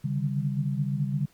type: tone cluster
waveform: sine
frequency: 138.7 / 147.8 / 153 / 196.6 Hz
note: C#3 / D3 / D#3 / G3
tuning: +1 / +11 / -29 / +5 cents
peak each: -27 / -33 / -33 / -31 dBFS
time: 0.04-1.26 s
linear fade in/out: 10 ms
effects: pink hiss -61 dBFS RMS until 1.33 s + MP3 96 kbps